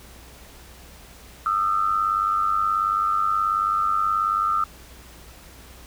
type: tone pair together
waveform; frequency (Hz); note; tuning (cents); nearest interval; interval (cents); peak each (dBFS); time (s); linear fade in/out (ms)
sine; 1230 / 1328.6; D#6 / E6; -20 / +13; minor second; 133; -22; 1.46-4.64; 2
effects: added 61 Hz sine -47 dBFS peak until 5.86 s + pink hiss -47 dBFS RMS until 5.86 s